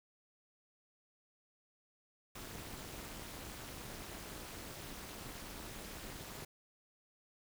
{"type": "noise with amplitude modulation", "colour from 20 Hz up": "pink", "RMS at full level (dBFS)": -44, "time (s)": [2.35, 6.45], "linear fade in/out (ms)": 5, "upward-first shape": "sine", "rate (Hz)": 251, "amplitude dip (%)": 90, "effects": []}